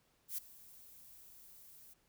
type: noise with ADSR envelope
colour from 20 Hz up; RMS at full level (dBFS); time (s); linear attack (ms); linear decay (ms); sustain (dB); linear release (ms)
violet; -38; 0.28-1.94; 100; 7; -20; 12
effects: pink hiss -74 dBFS RMS until 2.08 s